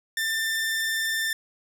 sawtooth tone with vibrato, 1788 Hz, A6, 27 cents sharp, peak -21 dBFS, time 0.17-1.33 s, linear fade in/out 2 ms, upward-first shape triangle, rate 20 Hz, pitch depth 14 cents each way, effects none

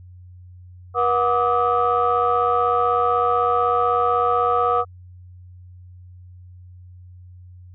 sine tone cluster, 483.1 / 729 / 1172 / 1268 Hz, B4 / F#5 / D6 / D#6, -38 / -26 / -4 / +32 cents, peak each -21 dBFS, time 0.94-4.85 s, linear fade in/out 50 ms, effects tanh soft clip ceiling -8 dBFS + added 90 Hz sine -40 dBFS peak until 7.74 s

